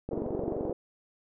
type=click train; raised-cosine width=2 ms; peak=-21 dBFS; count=15; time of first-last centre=0.09-0.696 s; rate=23.1 Hz
type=band-pass noise; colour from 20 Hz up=pink; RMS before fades=-34 dBFS; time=0.11-0.73 s; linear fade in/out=5 ms; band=290 to 570 Hz; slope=24 dB/octave
effects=none